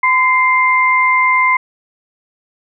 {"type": "tone pair together", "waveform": "sine", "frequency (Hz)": [1020, 2097], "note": ["C6", "C7"], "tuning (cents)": [-44, 3], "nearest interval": "octave", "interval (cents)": 1247, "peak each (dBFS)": -12, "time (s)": [0.03, 1.57], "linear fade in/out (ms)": 5, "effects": []}